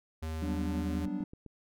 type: tone with pitch glide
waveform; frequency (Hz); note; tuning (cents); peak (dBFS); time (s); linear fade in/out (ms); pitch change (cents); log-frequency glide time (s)
square; 79.6 to 80.29; D#2 to E2; +40 to -45; -35; 0.22-1.06; 10; +15; 0.64-0.77
type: chord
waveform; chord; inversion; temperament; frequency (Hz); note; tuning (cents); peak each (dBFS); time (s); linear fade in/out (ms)
triangle; G major seventh; third; equal; 185 / 196 / 246.9 / 293.7; F#3 / G3 / B3 / D4; 0 / 0 / 0 / 0; -37 / -36 / -38 / -34; 0.42-1.24; 5
type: click train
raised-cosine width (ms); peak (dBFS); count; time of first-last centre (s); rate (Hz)
3; -34; 5; 0.95-1.463; 7.8
effects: none